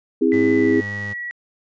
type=chord; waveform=sine; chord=C augmented; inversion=none; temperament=just; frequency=261.6 / 327 / 408.8 Hz; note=C4 / E4 / G#4; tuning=0 / -14 / -27 cents; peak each=-18 dBFS; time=0.21-0.81 s; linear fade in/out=10 ms
type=tone with pitch glide; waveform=sine; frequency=2000 to 1929.6 Hz; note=B6 to B6; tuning=+21 to -41 cents; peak=-26 dBFS; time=0.32-1.31 s; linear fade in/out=0 ms; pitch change=-62 cents; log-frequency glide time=0.56-0.81 s
type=tone; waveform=30% pulse; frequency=102.2 Hz; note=G#2; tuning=27 cents flat; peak=-27 dBFS; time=0.32-1.14 s; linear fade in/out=20 ms
effects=resampled to 16000 Hz